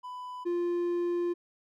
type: tone pair in turn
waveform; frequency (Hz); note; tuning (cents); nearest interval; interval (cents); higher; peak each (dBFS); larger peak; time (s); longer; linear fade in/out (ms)
triangle; 997 / 348.6; B5 / F4; +16 / -3; octave + tritone; 1819; first; -36 / -25; second; 0.03-0.45 / 0.45-1.34; second; 20
effects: none